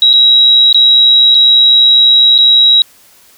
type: tone with dropouts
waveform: sine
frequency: 3856 Hz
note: B7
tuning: 42 cents flat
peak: -3 dBFS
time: 0.02-2.82 s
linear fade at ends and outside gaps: 1 ms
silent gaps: 0.131-0.136 / 0.728-0.745 / 1.346-1.35 / 2.38-2.386 s
effects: white hiss -44 dBFS RMS until 3.37 s